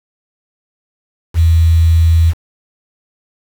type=tone with quantisation; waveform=sine; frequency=82.41 Hz; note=E2; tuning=in tune; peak=-6 dBFS; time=1.34-2.34 s; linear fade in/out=50 ms; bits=5; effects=none